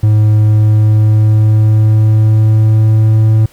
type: tone with pitch glide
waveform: triangle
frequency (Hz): 107 to 109.56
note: A2 to A2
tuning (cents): -48 to -7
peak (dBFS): -3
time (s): 0.03-3.46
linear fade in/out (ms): 5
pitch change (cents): +41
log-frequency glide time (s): 0.38-3.33
effects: pink hiss -44 dBFS RMS until 3.52 s

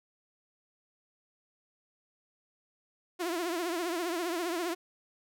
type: tone with vibrato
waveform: sawtooth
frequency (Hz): 344.1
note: F4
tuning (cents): -26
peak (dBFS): -27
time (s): 3.19-4.75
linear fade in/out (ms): 20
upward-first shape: triangle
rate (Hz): 15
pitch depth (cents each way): 130
effects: none

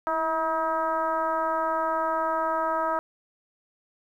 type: tone with frequency modulation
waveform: sine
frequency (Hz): 960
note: B5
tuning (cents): -49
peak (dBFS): -23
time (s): 0.07-2.99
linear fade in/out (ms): 0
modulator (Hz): 316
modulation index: 1.4
effects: 10-bit

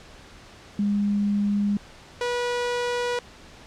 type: tone pair in turn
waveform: sine / sawtooth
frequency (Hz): 204 / 486.2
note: G#3 / B4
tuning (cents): -31 / -27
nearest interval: octave + minor third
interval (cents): 1504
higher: second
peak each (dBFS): -20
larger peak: neither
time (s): 0.79-1.77 / 2.21-3.19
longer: neither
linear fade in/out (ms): 2
effects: pink hiss -47 dBFS RMS until 3.66 s + low-pass 6000 Hz 12 dB/octave

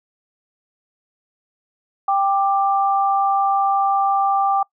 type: tone pair together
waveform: sine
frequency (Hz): 788.2 / 1181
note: G5 / D6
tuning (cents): +9 / +9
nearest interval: perfect fifth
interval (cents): 700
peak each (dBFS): -16 / -20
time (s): 2.08-4.63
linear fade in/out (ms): 5
effects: noise-tail reverb RT60 0.1 s tail -23 dB re dry

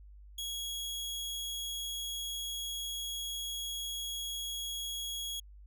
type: tone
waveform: sawtooth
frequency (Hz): 3322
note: G#7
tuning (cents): 0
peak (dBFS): -33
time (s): 0.38-5.4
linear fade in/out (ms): 5
effects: added 50 Hz sine -50 dBFS peak until 5.66 s

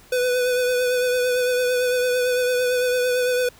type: tone with vibrato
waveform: square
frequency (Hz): 498.2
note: B4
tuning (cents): +15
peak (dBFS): -19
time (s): 0.12-3.49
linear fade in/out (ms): 5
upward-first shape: triangle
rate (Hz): 8.9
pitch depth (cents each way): 30
effects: pink hiss -50 dBFS RMS until 3.59 s

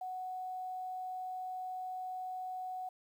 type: tone with quantisation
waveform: sine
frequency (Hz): 741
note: F#5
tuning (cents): +2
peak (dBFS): -38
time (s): 0.01-2.89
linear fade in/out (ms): 5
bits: 11
effects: none

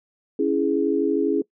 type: chord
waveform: sine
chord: C# minor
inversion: none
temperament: equal with one note detuned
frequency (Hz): 277.2 / 329.6 / 417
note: C#4 / E4 / G#4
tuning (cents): 0 / 0 / +7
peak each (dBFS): -23 / -23 / -22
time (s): 0.39-1.42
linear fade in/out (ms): 5
effects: noise-tail reverb RT60 0.1 s tail -22 dB re dry

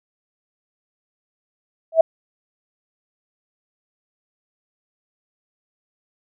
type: tone with exponential growth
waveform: sine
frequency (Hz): 651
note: E5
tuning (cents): -22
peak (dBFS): -3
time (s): 1.92-2.01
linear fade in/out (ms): 5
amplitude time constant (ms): 19
effects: none

